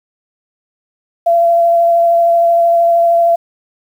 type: tone with vibrato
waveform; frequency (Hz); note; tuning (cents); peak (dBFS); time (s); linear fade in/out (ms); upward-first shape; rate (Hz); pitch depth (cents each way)
sine; 680; F5; -46; -7; 1.26-3.36; 10; sine; 13; 11
effects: 7-bit